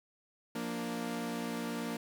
sawtooth chord, Bb major, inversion second, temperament equal, 174.61 / 233.1 / 293.7 Hz, F3 / Bb3 / D4, 0 / 0 / 0 cents, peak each -39 / -33 / -38 dBFS, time 0.55-1.97 s, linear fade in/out 5 ms, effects 10-bit

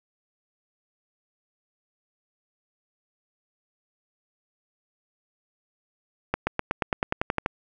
accelerating click train, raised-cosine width 0.5 ms, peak -8 dBFS, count 12, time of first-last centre 6.34-7.461 s, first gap 130 ms, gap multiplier 0.95, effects none

